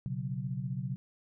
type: chord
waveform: sine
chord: B suspended second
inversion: none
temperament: equal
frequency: 123.47 / 138.59 / 185 Hz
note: B2 / C#3 / F#3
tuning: 0 / 0 / 0 cents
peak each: -37 / -36 / -39 dBFS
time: 0.06-0.96 s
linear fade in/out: 0 ms
effects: none